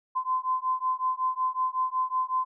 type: beating tone pair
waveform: sine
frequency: 1026 / 1031.4 Hz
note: C6 / C6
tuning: -34 / -25 cents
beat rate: 5.4 Hz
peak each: -28 dBFS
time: 0.15-2.45 s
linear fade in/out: 20 ms
effects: none